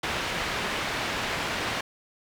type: low-pass noise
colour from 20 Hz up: white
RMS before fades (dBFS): -30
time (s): 0.03-1.81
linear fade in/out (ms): 5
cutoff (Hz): 2600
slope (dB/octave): 12
effects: none